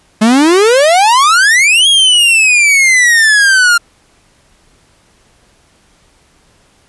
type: exponential two-way sweep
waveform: 45% pulse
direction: up then down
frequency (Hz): 209.7 to 3322 to 1387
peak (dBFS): -5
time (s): 0.21-3.78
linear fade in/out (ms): 10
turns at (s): 1.88
effects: pink hiss -50 dBFS RMS until 6.88 s + resampled to 24000 Hz